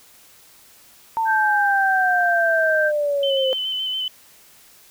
sine exponential sweep, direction down, 910 to 519 Hz, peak -18 dBFS, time 1.17-3.53 s, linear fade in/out 0 ms
sine tone, 1568 Hz, G6, in tune, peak -18 dBFS, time 1.25-2.92 s, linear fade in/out 50 ms
sine tone with vibrato, 3048 Hz, G7, 49 cents flat, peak -22 dBFS, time 3.23-4.08 s, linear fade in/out 2 ms, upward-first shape square, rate 7.1 Hz, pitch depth 19 cents each way
effects white hiss -50 dBFS RMS until 4.9 s

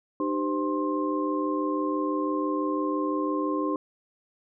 sine tone cluster, 302.4 / 388.4 / 514 / 1057 Hz, D#4 / G4 / C5 / C6, -49 / -16 / -31 / +17 cents, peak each -27 / -32 / -33 / -31 dBFS, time 0.2-3.76 s, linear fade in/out 2 ms, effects none

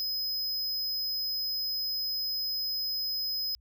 square tone, 5060 Hz, D#8, 28 cents sharp, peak -30 dBFS, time 0-3.55 s, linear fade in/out 0 ms, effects added 60 Hz sine -59 dBFS peak until 3.6 s

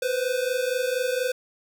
square tone pair together, 493.9 / 518.1 Hz, B4 / C5, 0 / -17 cents, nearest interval minor second, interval 83 cents, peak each -27 dBFS, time 0.02-1.32 s, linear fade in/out 5 ms, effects none

